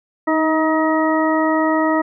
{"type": "harmonic tone with a mistuned harmonic", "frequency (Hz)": 317.1, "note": "D#4", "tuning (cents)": 33, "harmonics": [1, 2, 3, 4, 6], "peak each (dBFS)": [-17, -20, -22, -23, -25], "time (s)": [0.27, 2.02], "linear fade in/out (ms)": 10, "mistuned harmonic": 1, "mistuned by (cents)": -19, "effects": []}